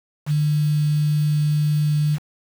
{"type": "tone with quantisation", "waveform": "sine", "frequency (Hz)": 149.7, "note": "D3", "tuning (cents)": 33, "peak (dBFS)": -16, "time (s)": [0.26, 2.19], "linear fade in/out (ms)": 50, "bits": 6, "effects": []}